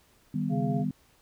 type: chord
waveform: sine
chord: Eb augmented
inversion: none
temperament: equal with one note detuned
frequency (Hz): 155.56 / 197.59 / 246.9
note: Eb3 / G3 / B3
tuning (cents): 0 / +14 / 0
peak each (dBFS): -31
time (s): 0.34-0.91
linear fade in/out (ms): 5
type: harmonic tone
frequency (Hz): 138.3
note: C#3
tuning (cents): -4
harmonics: 1 / 3 / 5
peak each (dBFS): -30 / -37 / -35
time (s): 0.49-0.85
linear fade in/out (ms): 50
effects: pink hiss -63 dBFS RMS until 1.21 s